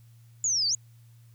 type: exponential two-way sweep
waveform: sine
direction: down then up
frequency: 7040 to 4435 to 7040 Hz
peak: -23 dBFS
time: 0.44-0.75 s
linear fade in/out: 2 ms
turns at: 0.68 s
effects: added 116 Hz sine -51 dBFS peak until 1.34 s + white hiss -67 dBFS RMS until 1.34 s